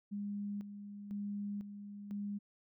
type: tone with tremolo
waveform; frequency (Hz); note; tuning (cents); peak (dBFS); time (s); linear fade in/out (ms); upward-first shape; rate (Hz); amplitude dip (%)
sine; 203.6; G#3; -34; -37; 0.11-2.39; 20; square; 1; 60
effects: none